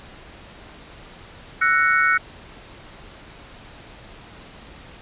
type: chord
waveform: sine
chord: F# dominant seventh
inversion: third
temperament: equal with one note detuned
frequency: 1332.3 / 1480 / 1864.7 / 2217 Hz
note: E6 / F#6 / A#6 / C#7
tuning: +18 / 0 / 0 / 0 cents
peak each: -21 / -18 / -24 / -22 dBFS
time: 1.61-2.18 s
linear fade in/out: 10 ms
effects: pink hiss -43 dBFS RMS until 5.01 s + resampled to 8000 Hz